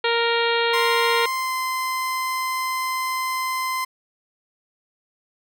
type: harmonic tone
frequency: 466.2 Hz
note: A#4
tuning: in tune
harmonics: 1 / 2 / 3 / 4 / 5 / 6 / 7 / 8 / 9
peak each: -22 / -25 / -27 / -28 / -29 / -30 / -30 / -31 / -32 dBFS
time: 0.04-1.26 s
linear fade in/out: 5 ms
type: tone with pitch glide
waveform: 30% pulse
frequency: 1045 to 1034.8 Hz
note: C6 to C6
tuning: -2 to -19 cents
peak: -20 dBFS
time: 0.73-3.85 s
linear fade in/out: 10 ms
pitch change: -17 cents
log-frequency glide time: 1.32-1.53 s
effects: none